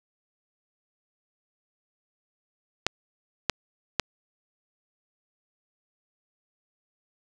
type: clicks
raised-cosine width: 0.2 ms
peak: -4 dBFS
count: 3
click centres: 2.866 / 3.497 / 3.997 s
effects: none